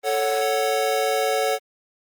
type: chord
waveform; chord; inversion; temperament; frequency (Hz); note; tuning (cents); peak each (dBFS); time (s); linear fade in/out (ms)
square; F# minor; first; equal; 440 / 554.4 / 740; A4 / C#5 / F#5; 0 / 0 / 0; -25; 0.03-1.59; 50
effects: Opus 24 kbps